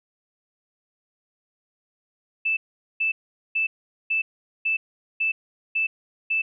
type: tone bursts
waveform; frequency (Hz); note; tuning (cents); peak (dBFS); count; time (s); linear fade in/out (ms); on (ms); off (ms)
sine; 2637; E7; 0; -20; 8; 2.45-6.42; 10; 120; 430
effects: none